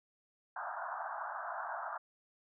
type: band-pass noise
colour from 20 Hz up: pink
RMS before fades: -41 dBFS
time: 0.56-1.98 s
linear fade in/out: 5 ms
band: 640 to 1600 Hz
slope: 96 dB/octave
effects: none